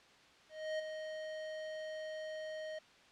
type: tone with ADSR envelope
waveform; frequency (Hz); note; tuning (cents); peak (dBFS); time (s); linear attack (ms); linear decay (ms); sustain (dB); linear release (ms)
square; 624; D#5; +5; -35; 0.49-2.79; 300; 13; -7; 7
effects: white hiss -62 dBFS RMS until 3.11 s + low-pass 4000 Hz 12 dB/octave